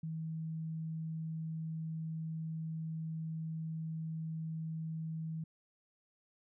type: tone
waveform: sine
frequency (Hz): 160.4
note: E3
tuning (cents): -47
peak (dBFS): -37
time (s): 0.03-5.44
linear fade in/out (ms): 5
effects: none